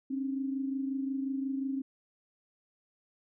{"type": "tone pair together", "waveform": "sine", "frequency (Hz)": [268.1, 293.7], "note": ["C4", "D4"], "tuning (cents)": [42, 0], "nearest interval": "major second", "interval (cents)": 158, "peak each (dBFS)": [-31, -40], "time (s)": [0.1, 1.82], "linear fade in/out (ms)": 10, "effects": []}